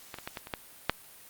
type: clicks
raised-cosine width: 0.3 ms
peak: -22 / -24 / -19 / -20 / -26 / -15 / -7 dBFS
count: 7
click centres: 0.142 / 0.186 / 0.275 / 0.372 / 0.471 / 0.538 / 0.896 s
effects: white hiss -52 dBFS RMS until 1.29 s + Opus 48 kbps